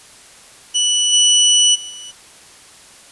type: tone with level steps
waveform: 25% pulse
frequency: 2960 Hz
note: F#7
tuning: in tune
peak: -10 / -6 / -25 / -28 dBFS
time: 0.74-2.12 s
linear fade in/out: 20 ms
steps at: 1.12 / 1.74 / 1.89 s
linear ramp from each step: 20 ms
effects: white hiss -43 dBFS RMS until 3.11 s + resampled to 24000 Hz